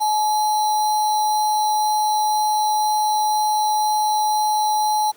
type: tone with sample-and-hold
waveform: sine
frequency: 851 Hz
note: G#5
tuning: 42 cents sharp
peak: -16 dBFS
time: 0-5.12 s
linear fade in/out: 20 ms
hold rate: 4900 Hz
effects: pink hiss -51 dBFS RMS until 5.16 s + high-pass 200 Hz 12 dB/octave